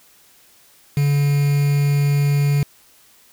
triangle tone with quantisation, 143.1 Hz, D3, 45 cents flat, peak -12 dBFS, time 0.97-2.63 s, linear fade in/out 2 ms, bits 5, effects white hiss -52 dBFS RMS until 3.32 s

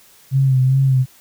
sine tone with vibrato, 132.3 Hz, C3, 20 cents sharp, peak -11 dBFS, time 0.31-1.06 s, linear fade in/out 50 ms, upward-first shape sine, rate 2.5 Hz, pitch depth 44 cents each way, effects white hiss -49 dBFS RMS until 1.2 s

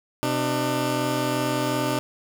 15% pulse tone pair together, 128.23 / 299.4 Hz, C3 / D4, -35 / +33 cents, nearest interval octave + minor third, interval 1468 cents, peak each -20 / -18 dBFS, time 0.23-1.99 s, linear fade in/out 0 ms, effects none

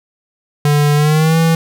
square tone with pitch glide, 146.83 to 163.86 Hz, D3 to E3, 0 to -10 cents, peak -10 dBFS, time 0.65-1.55 s, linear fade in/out 2 ms, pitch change +190 cents, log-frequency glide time 0.95-1.38 s, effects none

